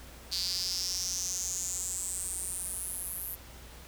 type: tone with high-pass filter sweep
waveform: square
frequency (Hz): 91.2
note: F#2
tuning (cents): -24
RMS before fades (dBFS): -35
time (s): 0.31-3.36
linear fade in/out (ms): 20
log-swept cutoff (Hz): 4500 to 12000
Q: 7.2
effects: added 60 Hz sine -50 dBFS peak until 3.87 s + pink hiss -51 dBFS RMS until 3.87 s